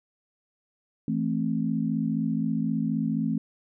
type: chord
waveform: sine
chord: A minor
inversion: second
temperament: just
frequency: 165 / 220 / 264 Hz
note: E3 / A3 / C4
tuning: +2 / 0 / +16 cents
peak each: -29 / -27 / -29 dBFS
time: 1.08-3.38 s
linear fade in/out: 2 ms
effects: none